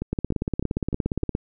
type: two click trains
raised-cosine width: 3 ms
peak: -11 / -14 dBFS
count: 22 / 5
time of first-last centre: 0.13-1.351 / 0.02-1.232 s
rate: 17.2 / 3.3 Hz
effects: none